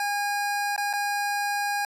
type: tone with dropouts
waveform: 25% pulse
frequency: 816 Hz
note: G#5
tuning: 31 cents flat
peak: -21 dBFS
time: 0-1.85 s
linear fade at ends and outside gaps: 2 ms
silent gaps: 0.763-0.778 / 0.93-0.935 s
effects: resampled to 32000 Hz